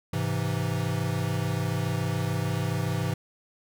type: chord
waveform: square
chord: Ab augmented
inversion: none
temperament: equal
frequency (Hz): 103.83 / 130.81 / 164.81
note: Ab2 / C3 / E3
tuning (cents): 0 / 0 / 0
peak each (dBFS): -31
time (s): 0.13-3.14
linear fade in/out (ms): 5
effects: none